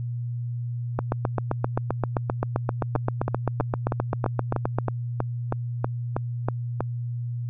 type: two click trains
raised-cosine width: 1 ms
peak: -9 / -10 dBFS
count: 30 / 13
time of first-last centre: 0.99-4.786 / 2.96-6.806 s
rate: 7.64 / 3.12 Hz
effects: added 120 Hz sine -27 dBFS peak until 7.49 s